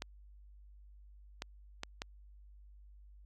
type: clicks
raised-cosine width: 0.2 ms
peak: -21 dBFS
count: 4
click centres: 0.021 / 1.421 / 1.834 / 2.019 s
effects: added 50 Hz sine -54 dBFS peak until 3.25 s + AAC 48 kbps